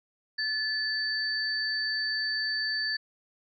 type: tone pair together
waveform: sine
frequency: 1736 / 4560 Hz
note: A6 / C#8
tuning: -24 / +48 cents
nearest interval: octave + perfect fourth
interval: 1672 cents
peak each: -30 / -30 dBFS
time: 0.38-2.97 s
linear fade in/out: 10 ms
effects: none